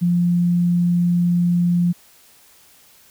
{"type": "tone", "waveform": "sine", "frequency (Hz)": 174.61, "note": "F3", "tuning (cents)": 0, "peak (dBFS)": -14, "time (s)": [0.01, 1.93], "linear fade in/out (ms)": 20, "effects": ["white hiss -51 dBFS RMS until 3.1 s"]}